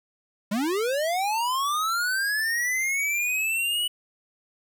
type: linear sweep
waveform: square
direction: up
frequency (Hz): 191.6 to 2962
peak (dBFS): -24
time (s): 0.51-3.88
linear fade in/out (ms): 10
effects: 10-bit